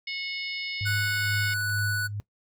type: harmonic tone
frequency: 730 Hz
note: F#5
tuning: 24 cents flat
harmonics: 3 / 4 / 5 / 6 / 7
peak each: -33 / -40 / -40 / -42 / -38 dBFS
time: 0.07-1.54 s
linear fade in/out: 5 ms
type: tone with tremolo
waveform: sine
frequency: 103.1 Hz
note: G#2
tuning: 12 cents flat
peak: -27 dBFS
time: 0.81-2.2 s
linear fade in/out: 0 ms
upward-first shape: sine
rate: 2.2 Hz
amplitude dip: 55%
type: tone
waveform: square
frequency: 1480 Hz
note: F#6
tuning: in tune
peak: -27 dBFS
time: 0.85-2.08 s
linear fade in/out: 20 ms
type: click train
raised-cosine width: 0.3 ms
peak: -36 dBFS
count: 10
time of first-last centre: 0.99-1.786 s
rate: 11.3 Hz
effects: noise-tail reverb RT60 0.1 s tail -19 dB re dry